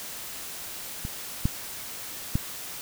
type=clicks; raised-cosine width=5 ms; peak=-20 / -10 / -11 dBFS; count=3; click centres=1.051 / 1.455 / 2.355 s; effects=white hiss -38 dBFS RMS until 2.81 s